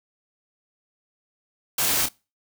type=noise with echo; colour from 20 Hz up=white; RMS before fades=-23 dBFS; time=1.78-2.06 s; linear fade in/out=5 ms; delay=28 ms; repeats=1; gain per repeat=-7 dB; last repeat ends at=2.088 s; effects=noise-tail reverb RT60 0.3 s tail -24 dB re dry